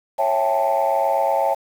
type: chord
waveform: sine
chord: A dominant seventh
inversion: first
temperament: just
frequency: 550 / 660 / 792 / 880 Hz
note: C#5 / E5 / G5 / A5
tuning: -14 / +2 / +18 / 0 cents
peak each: -21 dBFS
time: 0.18-1.55 s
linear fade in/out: 20 ms
effects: tanh soft clip ceiling -10 dBFS + 7-bit